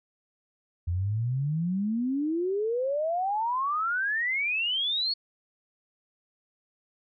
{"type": "exponential sweep", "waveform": "sine", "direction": "up", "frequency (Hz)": [83.4, 4435], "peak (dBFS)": -25, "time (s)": [0.87, 5.14], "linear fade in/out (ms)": 10, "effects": []}